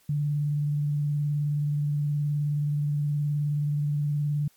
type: tone with vibrato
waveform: sine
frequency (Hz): 146.83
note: D3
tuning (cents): 0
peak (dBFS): -23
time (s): 0.09-4.48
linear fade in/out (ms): 5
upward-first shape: sine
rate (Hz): 19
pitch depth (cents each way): 30
effects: white hiss -62 dBFS RMS until 4.56 s + MP3 96 kbps